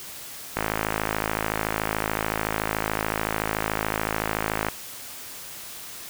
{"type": "click train", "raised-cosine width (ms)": 0.5, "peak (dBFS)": -8, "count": 222, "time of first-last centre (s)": [0.57, 4.685], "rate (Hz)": 53.7, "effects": ["white hiss -39 dBFS RMS until 6.09 s"]}